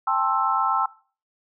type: chord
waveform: sine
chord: A minor seventh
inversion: third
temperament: just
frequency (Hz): 792 / 880 / 1056 / 1320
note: G5 / A5 / C6 / E6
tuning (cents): +18 / 0 / +16 / +2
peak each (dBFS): -26 / -26 / -25 / -23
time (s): 0.07-0.86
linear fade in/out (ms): 5
effects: noise-tail reverb RT60 0.4 s tail -20 dB re dry